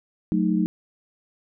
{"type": "chord", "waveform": "sine", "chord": "D# diminished", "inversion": "first", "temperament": "equal", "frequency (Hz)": [185, 220, 311.1], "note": ["F#3", "A3", "D#4"], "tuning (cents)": [0, 0, 0], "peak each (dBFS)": [-22, -24, -24], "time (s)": [0.32, 0.66], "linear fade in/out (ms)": 0, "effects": []}